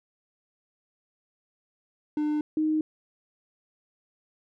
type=tone pair in turn; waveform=triangle / sine; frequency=300.5 / 310.4 Hz; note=D4 / D#4; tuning=+40 / -4 cents; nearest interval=minor second; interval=56 cents; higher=second; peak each=-22 dBFS; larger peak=neither; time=2.17-2.41 / 2.57-2.81 s; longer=neither; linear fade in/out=2 ms; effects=none